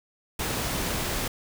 pink noise, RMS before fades -29 dBFS, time 0.39-1.28 s, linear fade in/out 5 ms, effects none

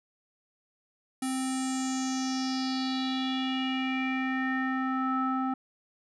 square tone with low-pass filter sweep, 261.6 Hz, C4, in tune, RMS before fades -30 dBFS, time 1.22-5.54 s, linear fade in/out 5 ms, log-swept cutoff 10000 to 1100 Hz, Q 5.1, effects none

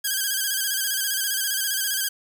5% pulse tone with vibrato, 1596 Hz, G6, 31 cents sharp, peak -12 dBFS, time 0.04-2.09 s, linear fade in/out 10 ms, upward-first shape square, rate 15 Hz, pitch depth 52 cents each way, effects none

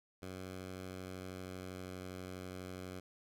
10% pulse tone with pitch glide, 93 to 92.2 Hz, F#2 to F#2, +9 to -6 cents, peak -36 dBFS, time 0.22-3 s, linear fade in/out 5 ms, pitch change -15 cents, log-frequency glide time 0.85-2.1 s, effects none

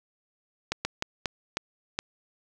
slowing click train, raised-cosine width 0.2 ms, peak -10 dBFS, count 6, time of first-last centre 0.72-1.99 s, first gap 130 ms, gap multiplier 1.34, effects none

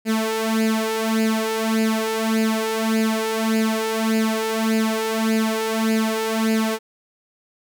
sawtooth tone with flanger, 221.4 Hz, A3, 11 cents sharp, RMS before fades -21 dBFS, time 0.05-6.79 s, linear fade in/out 50 ms, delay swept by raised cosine 0.42 to 2.22 ms, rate 1.7 Hz, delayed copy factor +0.75, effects none

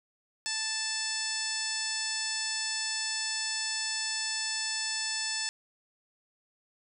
harmonic tone with a mistuned harmonic, 880 Hz, A5, in tune, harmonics 1 / 2 / 3 / 4 / 5 / 6 / 7 / 8 / 9 / 10, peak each -46 / -38 / -41 / -42 / -39 / -35 / -44 / -42 / -38 / -44 dBFS, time 0.46-5.49 s, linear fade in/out 0 ms, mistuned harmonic 10, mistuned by +37 cents, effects none

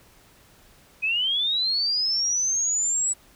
sine linear sweep, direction up, 2489 to 7902 Hz, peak -21 dBFS, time 1.02-3.14 s, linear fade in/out 20 ms, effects pink hiss -55 dBFS RMS until 3.35 s

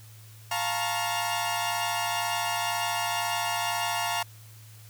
sawtooth tone cluster, 700 / 874 / 936 / 1097 / 2814 Hz, F5 / A5 / A#5 / C#6 / F7, +4 / -12 / +7 / -18 / +12 cents, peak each -28 / -29 / -29 / -32 / -32 dBFS, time 0.51-4.23 s, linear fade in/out 5 ms, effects added 109 Hz sine -47 dBFS peak until 4.89 s + white hiss -54 dBFS RMS until 4.89 s

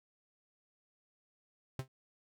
45% pulse tone with exponential decay, 131.2 Hz, C3, 5 cents sharp, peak -32 dBFS, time 1.79-1.88 s, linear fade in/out 2 ms, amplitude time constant 18 ms, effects none

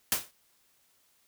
white noise with exponential decay, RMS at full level -23 dBFS, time 0.12-0.31 s, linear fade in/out 1 ms, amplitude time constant 40 ms, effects white hiss -68 dBFS RMS until 1.27 s

